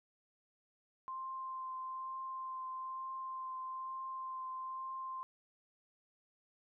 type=tone with vibrato; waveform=sine; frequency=1046.5 Hz; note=C6; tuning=in tune; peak=-40 dBFS; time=1.08-5.23 s; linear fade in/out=0 ms; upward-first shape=triangle; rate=1.1 Hz; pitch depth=12 cents each way; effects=none